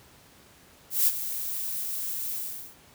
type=noise with ADSR envelope; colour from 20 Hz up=violet; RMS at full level=-20 dBFS; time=0.9-2.76 s; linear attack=170 ms; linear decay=39 ms; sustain=-12 dB; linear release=400 ms; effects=pink hiss -55 dBFS RMS until 2.94 s + high-pass 60 Hz 12 dB/octave